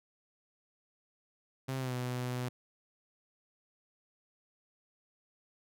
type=tone with pitch glide; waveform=sawtooth; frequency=132.3 to 124.87 Hz; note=C3 to B2; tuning=+20 to +20 cents; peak=-30 dBFS; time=1.68-2.49 s; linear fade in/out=10 ms; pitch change=-100 cents; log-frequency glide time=1.78-1.94 s; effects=none